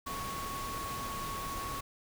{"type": "tone in noise", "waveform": "sine", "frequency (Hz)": 1108.7, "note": "C#6", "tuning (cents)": 0, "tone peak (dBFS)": -38, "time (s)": [0.06, 1.81], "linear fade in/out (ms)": 10, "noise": "pink", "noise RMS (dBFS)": -41, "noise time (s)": [0.06, 1.81], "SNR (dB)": 0, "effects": []}